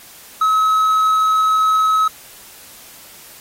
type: tone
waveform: triangle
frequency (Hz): 1284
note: E6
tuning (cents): -46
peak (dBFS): -10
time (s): 0.41-2.08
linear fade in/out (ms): 5
effects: white hiss -41 dBFS RMS until 3.4 s + AAC 48 kbps